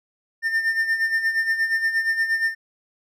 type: tone with tremolo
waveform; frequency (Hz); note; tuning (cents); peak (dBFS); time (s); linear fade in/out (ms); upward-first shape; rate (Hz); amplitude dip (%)
triangle; 1804; A6; +43; -15; 0.42-2.55; 50; sine; 8.5; 65
effects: none